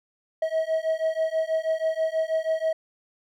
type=beating tone pair; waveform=triangle; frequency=638 / 644.2 Hz; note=D#5 / E5; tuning=+43 / -40 cents; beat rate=6.2 Hz; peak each=-24 dBFS; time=0.42-2.73 s; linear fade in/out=5 ms; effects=none